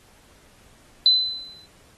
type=tone with exponential decay; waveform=sine; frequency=4029 Hz; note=B7; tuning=34 cents sharp; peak=-10 dBFS; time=1.06-1.66 s; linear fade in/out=1 ms; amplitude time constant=130 ms; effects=pink hiss -55 dBFS RMS until 1.97 s + AAC 32 kbps